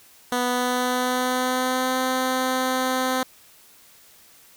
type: tone with pitch glide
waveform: 10% pulse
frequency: 246.9 to 257.8 Hz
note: B3 to C4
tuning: 0 to -26 cents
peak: -13 dBFS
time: 0.32-3.23 s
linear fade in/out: 2 ms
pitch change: +74 cents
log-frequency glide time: 0.46-1.98 s
effects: white hiss -52 dBFS RMS until 4.56 s